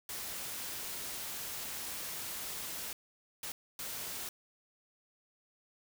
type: noise bursts at uneven times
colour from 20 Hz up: white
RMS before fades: -41 dBFS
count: 3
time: 0.09-2.93 / 3.43-3.52 / 3.79-4.29 s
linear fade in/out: 2 ms
effects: none